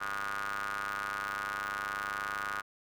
sawtooth ring-modulated tone, 100.3 Hz, G2, 40 cents sharp, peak -27 dBFS, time 0-2.62 s, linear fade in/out 20 ms, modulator 1340 Hz, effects none

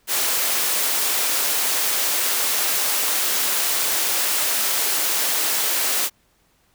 white high-pass noise, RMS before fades -21 dBFS, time 0.07-6.1 s, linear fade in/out 50 ms, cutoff 350 Hz, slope 12 dB/octave, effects pink hiss -62 dBFS RMS until 6.74 s

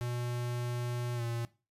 square tone with pitch glide, 121.4 to 117.33 Hz, B2 to A#2, -29 to +12 cents, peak -34 dBFS, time 0.01-1.45 s, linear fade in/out 0 ms, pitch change -59 cents, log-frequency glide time 1.15-1.22 s, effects noise-tail reverb RT60 0.3 s tail -18 dB re dry + resampled to 32000 Hz

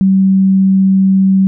sine tone, 191.8 Hz, G3, 37 cents flat, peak -6 dBFS, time 0.01-1.47 s, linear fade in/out 0 ms, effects none

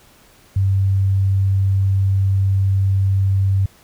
sine tone, 97 Hz, G2, 18 cents flat, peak -13 dBFS, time 0.56-3.66 s, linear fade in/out 5 ms, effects pink hiss -50 dBFS RMS until 3.83 s

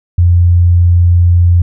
sine tone, 87.31 Hz, F2, in tune, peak -4 dBFS, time 0.18-1.62 s, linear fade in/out 5 ms, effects none

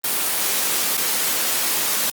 white noise with dropouts, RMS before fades -21 dBFS, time 0.04-2.1 s, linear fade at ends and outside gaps 2 ms, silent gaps 0.97-0.976 s, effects high-pass 200 Hz 12 dB/octave + Opus 24 kbps

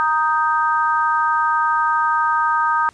sine chord, Eb major, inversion second, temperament equal, 932.3 / 1244.5 / 1568 Hz, Bb5 / Eb6 / G6, 0 / 0 / 0 cents, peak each -19 / -18 / -22 dBFS, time 0-2.89 s, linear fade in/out 0 ms, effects pink hiss -52 dBFS RMS until 2.93 s + resampled to 22050 Hz

